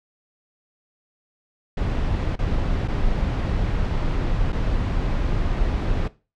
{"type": "noise with dropouts", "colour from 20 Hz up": "brown", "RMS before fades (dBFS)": -22, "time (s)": [1.77, 6.08], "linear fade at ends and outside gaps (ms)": 5, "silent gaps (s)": [[2.357, 2.389], [2.878, 2.882], [4.522, 4.527]], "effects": ["noise-tail reverb RT60 0.3 s tail -17 dB re dry", "low-pass 4000 Hz 12 dB/octave"]}